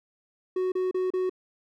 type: tone bursts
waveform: triangle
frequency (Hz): 370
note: F#4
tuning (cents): 0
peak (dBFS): -22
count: 4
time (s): 0.56-1.296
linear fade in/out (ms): 5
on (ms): 160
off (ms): 32
effects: none